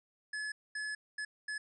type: tone bursts at uneven times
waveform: square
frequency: 1709 Hz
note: G#6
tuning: 49 cents sharp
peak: -37 dBFS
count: 4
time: 0.33-0.52 / 0.75-0.95 / 1.18-1.25 / 1.48-1.58 s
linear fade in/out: 5 ms
effects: resampled to 22050 Hz